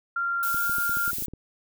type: tone with pitch glide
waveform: sine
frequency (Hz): 1386 to 1402.1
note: F6 to F6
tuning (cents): -14 to +6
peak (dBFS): -24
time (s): 0.16-1.11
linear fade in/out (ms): 5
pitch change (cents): +20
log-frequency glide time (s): 0.53-0.61
type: noise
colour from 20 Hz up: violet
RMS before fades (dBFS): -31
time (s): 0.43-1.26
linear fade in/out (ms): 0
type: clicks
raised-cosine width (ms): 3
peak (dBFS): -27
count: 11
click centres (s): 0.545 / 0.696 / 0.784 / 0.895 / 0.971 / 1.079 / 1.132 / 1.185 / 1.223 / 1.283 / 1.336
effects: none